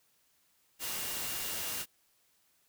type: tone in noise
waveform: sine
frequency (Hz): 2813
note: F7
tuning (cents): +12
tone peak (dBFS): -48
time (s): 0.79-1.86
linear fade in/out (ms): 50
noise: white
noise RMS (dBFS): -37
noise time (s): 0.79-1.86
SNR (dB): -14
effects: white hiss -71 dBFS RMS until 2.68 s